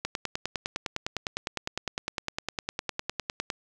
click train, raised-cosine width 0.2 ms, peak -12 dBFS, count 35, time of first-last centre 0.05-3.502 s, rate 9.85 Hz, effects none

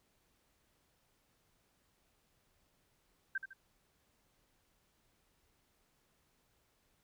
sine tone with echo, 1568 Hz, G6, in tune, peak -33 dBFS, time 3.35-3.38 s, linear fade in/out 5 ms, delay 77 ms, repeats 2, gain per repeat -8 dB, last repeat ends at 3.534 s, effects pink hiss -75 dBFS RMS until 7.03 s

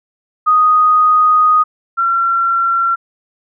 sine tone pair in turn, 1244.5 / 1363 Hz, D#6 / F6, 0 / -43 cents, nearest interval major second, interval 157 cents, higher second, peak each -7 / -11 dBFS, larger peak first, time 0.46-1.64 / 1.97-2.96 s, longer first, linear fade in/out 20 ms, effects none

